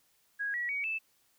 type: tone with pitch steps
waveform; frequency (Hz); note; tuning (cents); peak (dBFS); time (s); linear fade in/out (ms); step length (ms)
sine; 1649 / 1927.3 / 2253 / 2633; G#6 / B6 / C#7 / E7; -13 / -43 / +28 / -3; -31; 0.39-0.99; 20; 150
effects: white hiss -70 dBFS RMS until 1.38 s